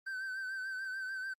triangle tone with vibrato, 1542 Hz, G6, 29 cents flat, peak -35 dBFS, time 0.06-1.34 s, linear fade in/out 10 ms, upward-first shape triangle, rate 6.8 Hz, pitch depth 49 cents each way, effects Opus 24 kbps

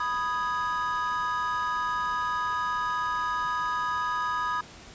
triangle chord, G# minor, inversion first, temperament equal, 987.8 / 1244.5 / 1661.2 Hz, B5 / D#6 / G#6, 0 / 0 / 0 cents, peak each -29 / -27 / -32 dBFS, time 0-4.61 s, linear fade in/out 5 ms, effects pink hiss -47 dBFS RMS until 4.94 s + resampled to 16000 Hz

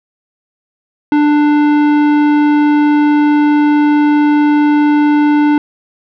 sine tone with tanh clipping, 295.9 Hz, D4, 13 cents sharp, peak -9 dBFS, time 1.12-5.58 s, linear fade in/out 2 ms, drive 15 dB, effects none

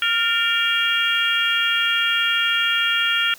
harmonic tone with a mistuned harmonic, 466.2 Hz, A#4, in tune, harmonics 3 / 4 / 5 / 6 / 7, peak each -22 / -26 / -25 / -23 / -23 dBFS, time 0.02-3.34 s, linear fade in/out 2 ms, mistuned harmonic 4, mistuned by -52 cents, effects white hiss -45 dBFS RMS until 3.38 s

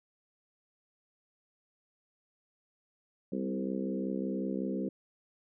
harmonic tone with a mistuned harmonic, 65.41 Hz, C2, in tune, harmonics 3 / 4 / 5 / 6 / 7 / 8, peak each -35 / -37 / -39 / -41 / -42 / -43 dBFS, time 3.32-4.89 s, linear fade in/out 5 ms, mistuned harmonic 4, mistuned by -16 cents, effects none

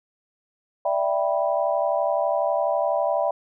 sine chord, E minor seventh, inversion third, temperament equal with one note detuned, 587.3 / 659.3 / 784 / 981.5 Hz, D5 / E5 / G5 / B5, 0 / 0 / 0 / -11 cents, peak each -24 / -24 / -27 / -29 dBFS, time 0.85-3.31 s, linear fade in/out 5 ms, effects none

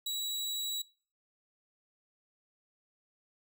sawtooth tone, 3896 Hz, B7, 24 cents flat, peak -30 dBFS, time 0.06-0.82 s, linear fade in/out 5 ms, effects noise-tail reverb RT60 0.4 s tail -22 dB re dry

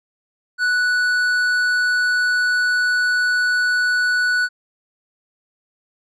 triangle tone with tanh clipping, 1479 Hz, F#6, 1 cent flat, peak -17 dBFS, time 0.58-4.49 s, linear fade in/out 50 ms, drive 13 dB, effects none

